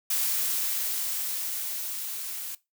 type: noise with level ramp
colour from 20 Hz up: blue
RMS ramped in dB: -26 to -36 dBFS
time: 0.1-2.55 s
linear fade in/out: 5 ms
effects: noise-tail reverb RT60 0.2 s tail -18 dB re dry